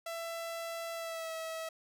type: tone with pitch glide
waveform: sawtooth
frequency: 667 to 647.6 Hz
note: E5 to E5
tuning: +20 to -31 cents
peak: -34 dBFS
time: 0.06-1.69 s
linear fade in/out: 5 ms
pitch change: -51 cents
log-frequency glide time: 0.94-1.33 s
effects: none